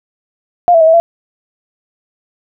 sine tone with pitch steps, 703 / 660 / 637 / 650 / 676 Hz, F5 / E5 / D#5 / E5 / E5, +11 / +2 / +41 / -24 / +43 cents, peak -4 dBFS, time 0.68-1 s, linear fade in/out 0 ms, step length 64 ms, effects none

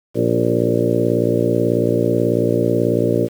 harmonic tone with a mistuned harmonic, 58.27 Hz, A#1, in tune, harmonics 2 / 3 / 4 / 5 / 6 / 7 / 8 / 9 / 10, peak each -22 / -24 / -24 / -22 / -21 / -25 / -21 / -25 / -24 dBFS, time 0.14-3.29 s, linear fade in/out 50 ms, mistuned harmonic 7, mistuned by -27 cents, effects 7-bit

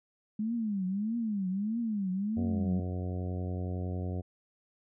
sine tone with vibrato, 208.3 Hz, G#3, 5 cents sharp, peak -29 dBFS, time 0.39-2.8 s, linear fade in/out 5 ms, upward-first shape triangle, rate 1.6 Hz, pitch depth 240 cents each way
harmonic tone, 90.9 Hz, F#2, 30 cents flat, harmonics 1 / 2 / 3 / 4 / 5 / 6 / 7 / 8, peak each -33 / -39 / -43 / -45 / -47 / -49 / -50 / -51 dBFS, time 2.36-4.22 s, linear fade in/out 20 ms
effects none

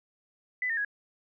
sine tone with pitch steps, 2000 / 1823.4 / 1662.5 Hz, B6 / A#6 / G#6, +21 / -39 / +1 cents, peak -27 dBFS, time 0.62-0.848 s, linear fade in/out 2 ms, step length 76 ms, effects none

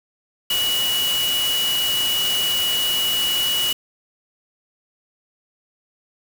sine tone in noise, 2928 Hz, F#7, 19 cents flat, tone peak -19 dBFS, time 0.5-3.73 s, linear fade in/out 5 ms, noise white, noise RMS -26 dBFS, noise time 0.5-3.73 s, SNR +4 dB, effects none

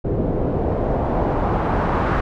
pink noise with low-pass filter sweep, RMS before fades -20 dBFS, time 0.04-2.21 s, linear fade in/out 10 ms, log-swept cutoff 410 to 1300 Hz, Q 1.5, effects none

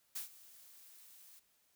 blue noise with ADSR envelope, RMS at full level -40 dBFS, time 0.15-1.4 s, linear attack 11 ms, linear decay 120 ms, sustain -19 dB, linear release 16 ms, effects white hiss -74 dBFS RMS until 1.75 s

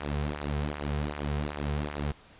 sawtooth tone with flanger, 73.42 Hz, D2, in tune, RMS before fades -32 dBFS, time 0-2.12 s, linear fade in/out 5 ms, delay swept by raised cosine 0.21 to 3.51 ms, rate 2.6 Hz, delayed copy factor -0.75, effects pink hiss -55 dBFS RMS until 2.39 s + resampled to 8000 Hz

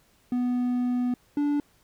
triangle tone pair in turn, 246.9 / 290.5 Hz, B3 / D4, 0 / -19 cents, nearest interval minor third, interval 281 cents, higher second, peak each -21 / -20 dBFS, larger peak second, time 0.32-1.14 / 1.37-1.6 s, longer first, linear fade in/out 2 ms, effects pink hiss -63 dBFS RMS until 1.83 s

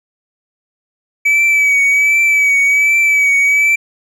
triangle tone with vibrato, 2288 Hz, D7, 46 cents flat, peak -7 dBFS, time 1.25-3.76 s, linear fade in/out 10 ms, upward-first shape triangle, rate 1.3 Hz, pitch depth 43 cents each way, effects none

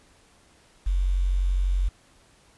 sine tone with quantisation, 45.97 Hz, F#1, 10 cents flat, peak -20 dBFS, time 0.86-1.89 s, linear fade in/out 10 ms, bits 8, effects pink hiss -58 dBFS RMS until 2.57 s + resampled to 24000 Hz

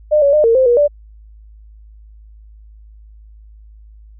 sine tone with pitch steps, 604 / 564 / 605 / 458.3 / 521 / 479.6 / 584 Hz, D5 / C#5 / D#5 / A#4 / C5 / A#4 / D5, +48 / +30 / -49 / -29 / -7 / +49 / -10 cents, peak -8 dBFS, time 0.11-0.88 s, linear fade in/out 20 ms, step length 110 ms, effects added 53 Hz sine -38 dBFS peak until 4.19 s

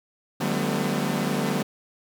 sawtooth tone cluster, 149.4 / 183.5 / 200.7 / 224.8 / 253.3 Hz, D3 / F#3 / G3 / A3 / B3, +30 / -14 / +41 / +37 / +44 cents, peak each -26 dBFS, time 0.4-1.63 s, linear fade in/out 10 ms, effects none

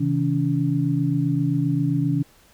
sine tone cluster, 133.8 / 161.4 / 284 Hz, C3 / E3 / C#4, +39 / -36 / +42 cents, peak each -23 dBFS, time 0-2.23 s, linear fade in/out 10 ms, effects pink hiss -55 dBFS RMS until 2.53 s

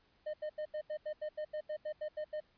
triangle tone bursts, 610 Hz, D#5, 34 cents flat, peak -34 dBFS, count 14, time 0.26-2.404 s, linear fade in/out 10 ms, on 77 ms, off 82 ms, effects pink hiss -71 dBFS RMS until 2.57 s + resampled to 11025 Hz

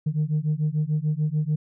sine beating tone pair, 149.3 / 156.1 Hz, D3 / D#3, +29 / +6 cents, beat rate 6.8 Hz, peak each -23 dBFS, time 0.06-1.56 s, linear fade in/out 10 ms, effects tanh soft clip ceiling -17 dBFS

